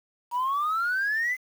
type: exponential sweep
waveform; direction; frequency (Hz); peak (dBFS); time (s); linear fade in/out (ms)
sine; up; 948 to 2066; -22; 0.31-1.37; 50
effects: tanh soft clip ceiling -21 dBFS + 8-bit